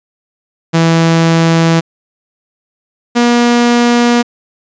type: tone pair in turn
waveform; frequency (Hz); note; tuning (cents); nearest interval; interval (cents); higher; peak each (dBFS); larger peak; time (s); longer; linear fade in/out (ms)
sawtooth; 164.81 / 239.3; E3 / A#3; 0 / +46; tritone; 646; second; -3; neither; 0.73-1.81 / 3.15-4.23; neither; 20
effects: resampled to 16000 Hz

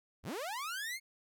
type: linear sweep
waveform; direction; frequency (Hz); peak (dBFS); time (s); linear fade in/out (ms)
sawtooth; up; 37 to 2200; -34; 0.23-1; 50
effects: none

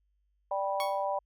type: harmonic tone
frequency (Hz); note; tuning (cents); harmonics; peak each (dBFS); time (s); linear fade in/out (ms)
196; G3; 0; 3 / 4 / 5; -32 / -33 / -34; 0.51-1.19; 5
type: tone with exponential decay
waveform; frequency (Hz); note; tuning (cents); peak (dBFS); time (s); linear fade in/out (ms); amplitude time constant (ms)
15% pulse; 1108.7; C#6; 0; -25; 0.8-1.05; 1; 53
effects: added 50 Hz sine -70 dBFS peak until 1.25 s

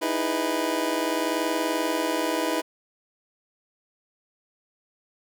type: chord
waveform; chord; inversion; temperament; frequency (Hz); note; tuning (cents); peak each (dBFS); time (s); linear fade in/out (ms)
25% pulse; E major seventh; third; just; 309 / 329.6 / 412 / 494.4; D#4 / E4 / G#4 / B4; -12 / 0 / -14 / +2; -25 / -25 / -30 / -26; 0.01-2.62; 20
effects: none

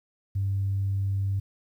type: tone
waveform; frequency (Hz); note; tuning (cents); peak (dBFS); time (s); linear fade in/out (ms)
sine; 98.1; G2; +2; -23; 0.35-1.4; 10
effects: tanh soft clip ceiling -19 dBFS + 10-bit

